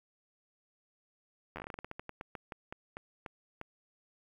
slowing click train, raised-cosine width 0.5 ms, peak -26 dBFS, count 21, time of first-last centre 1.56-3.614 s, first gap 11 ms, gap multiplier 1.2, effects 10-bit

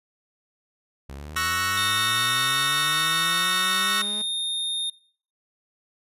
sawtooth linear sweep, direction up, 66.1 to 213.2 Hz, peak -32 dBFS, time 1.09-4.22 s, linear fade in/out 5 ms
sawtooth chord, F# dominant seventh, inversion second, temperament equal, 1108.7 / 1318.5 / 1480 / 1864.7 Hz, C#6 / E6 / F#6 / A#6, 0 / 0 / 0 / 0 cents, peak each -25 dBFS, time 1.36-4.02 s, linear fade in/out 5 ms
square tone, 3665 Hz, A#7, 30 cents flat, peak -26 dBFS, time 1.77-4.9 s, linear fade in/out 5 ms
effects noise-tail reverb RT60 0.5 s tail -21 dB re dry + resampled to 32000 Hz

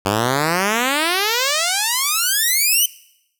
5% pulse exponential sweep, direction up, 94.8 to 3075 Hz, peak -5 dBFS, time 0.05-2.86 s, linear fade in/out 5 ms, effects noise-tail reverb RT60 0.8 s tail -21 dB re dry

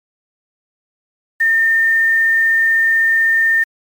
sine tone with quantisation, 1812 Hz, A#6, 50 cents flat, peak -10 dBFS, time 1.4-3.64 s, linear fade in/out 10 ms, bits 6, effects MP3 96 kbps

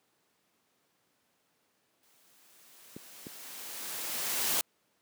white noise with exponential growth, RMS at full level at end -28 dBFS, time 2.03-4.61 s, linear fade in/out 1 ms, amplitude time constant 560 ms
clicks, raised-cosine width 3 ms, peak -26 dBFS, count 2, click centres 2.965 / 3.268 s
effects pink hiss -73 dBFS RMS until 5.01 s + high-pass 200 Hz 12 dB/octave

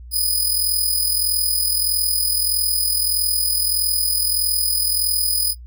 10% pulse tone with amplitude modulation, 4993 Hz, D#8, 5 cents sharp, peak -8 dBFS, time 0.11-5.55 s, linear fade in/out 50 ms, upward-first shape sine, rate 41.6 Hz, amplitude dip 50%, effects noise-tail reverb RT60 0.1 s tail -18 dB re dry + added 60 Hz sine -35 dBFS peak until 5.66 s

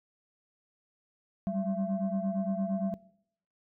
sine tone cluster, 190.8 / 199.5 / 672 Hz, G3 / G3 / E5, -47 / +31 / +33 cents, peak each -31 / -32 / -35 dBFS, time 1.47-2.94 s, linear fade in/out 0 ms, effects noise-tail reverb RT60 0.7 s tail -21 dB re dry + tanh soft clip ceiling -23 dBFS

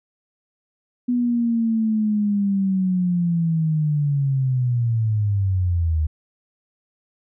sine linear sweep, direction down, 246.9 to 75.8 Hz, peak -17 dBFS, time 1.08-6.07 s, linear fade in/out 10 ms, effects none

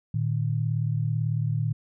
sine tone pair together, 113.87 / 152 Hz, A#2 / D#3, -40 / -40 cents, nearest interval perfect fourth, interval 500 cents, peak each -25 / -27 dBFS, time 0.14-1.73 s, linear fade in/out 5 ms, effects none

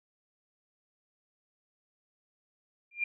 sine tone with exponential growth, 2394 Hz, D7, 33 cents sharp, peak -24 dBFS, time 2.91-3.04 s, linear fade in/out 5 ms, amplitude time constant 28 ms, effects none

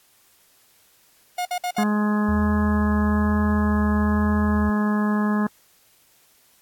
45% pulse tone bursts, 718 Hz, F5, 48 cents sharp, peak -23 dBFS, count 4, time 1.38-1.837 s, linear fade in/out 5 ms, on 73 ms, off 55 ms
harmonic tone, 210 Hz, G#3, 19 cents sharp, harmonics 1 / 2 / 3 / 4 / 5 / 6 / 7 / 8, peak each -19 / -32 / -35 / -34 / -31 / -35 / -43 / -33 dBFS, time 1.78-5.47 s, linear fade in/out 5 ms
sine tone with vibrato, 77.78 Hz, D#2, in tune, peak -23 dBFS, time 2.28-4.7 s, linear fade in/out 10 ms, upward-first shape sine, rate 1.1 Hz, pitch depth 42 cents each way
effects white hiss -58 dBFS RMS until 6.61 s + AAC 64 kbps

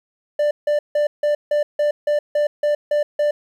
triangle tone bursts, 591 Hz, D5, 11 cents sharp, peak -13 dBFS, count 11, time 0.39-3.31 s, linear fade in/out 5 ms, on 120 ms, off 160 ms, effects 9-bit

